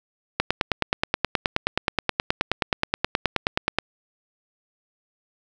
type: click train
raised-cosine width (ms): 0.3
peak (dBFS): -3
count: 33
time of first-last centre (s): 0.4-3.786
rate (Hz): 9.45
effects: none